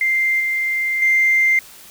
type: tone with level steps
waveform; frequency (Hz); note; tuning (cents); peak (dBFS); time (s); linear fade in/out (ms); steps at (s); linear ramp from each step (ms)
sine; 2093; C7; 0; -14 / -17 / -11; 0.01-1.59; 2; 0.4 / 1.02; 2
effects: tanh soft clip ceiling -7 dBFS + white hiss -42 dBFS RMS until 1.9 s